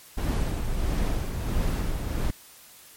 brown noise with tremolo, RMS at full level -24 dBFS, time 0.17-2.31 s, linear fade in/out 10 ms, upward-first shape sine, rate 1.5 Hz, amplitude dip 45%, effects white hiss -50 dBFS RMS until 2.96 s + MP3 64 kbps

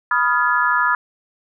sine chord, F half-diminished seventh, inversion second, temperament equal with one note detuned, 987.8 / 1244.5 / 1396.9 / 1699.1 Hz, Cb6 / Eb6 / F6 / Ab6, 0 / 0 / 0 / +39 cents, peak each -20 dBFS, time 0.11-0.95 s, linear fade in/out 2 ms, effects none

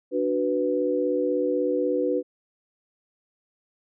sine chord, B minor, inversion first, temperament equal, 293.7 / 370 / 493.9 Hz, D4 / F#4 / B4, 0 / 0 / 0 cents, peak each -27 / -27 / -24 dBFS, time 0.11-2.23 s, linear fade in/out 50 ms, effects none

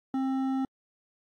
triangle tone with hard clipping, 265.4 Hz, C4, 25 cents sharp, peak -28 dBFS, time 0.14-0.65 s, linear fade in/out 2 ms, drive 13 dB, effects AAC 64 kbps

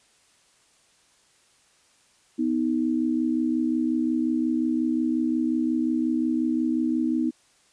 sine tone pair together, 249.1 / 314.7 Hz, B3 / D#4, +15 / +20 cents, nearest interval major third, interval 405 cents, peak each -24 / -24 dBFS, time 2.38-7.31 s, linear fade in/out 20 ms, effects white hiss -61 dBFS RMS until 7.72 s + resampled to 22050 Hz

